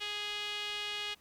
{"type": "tone with band-pass filter", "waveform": "sawtooth", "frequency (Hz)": 415.3, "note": "G#4", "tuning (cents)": 0, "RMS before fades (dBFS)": -38, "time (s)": [0, 1.15], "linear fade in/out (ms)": 20, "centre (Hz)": 3100, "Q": 3, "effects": ["pink hiss -65 dBFS RMS until 1.2 s"]}